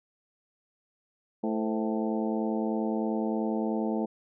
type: harmonic tone with a mistuned harmonic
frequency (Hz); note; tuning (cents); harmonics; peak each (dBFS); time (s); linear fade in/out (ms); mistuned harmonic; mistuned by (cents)
110; A2; 0; 2 / 3 / 4 / 5 / 6 / 7 / 8; -29 / -33 / -35 / -37 / -39 / -40 / -41; 1.43-4.06; 10; 5; -87
effects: none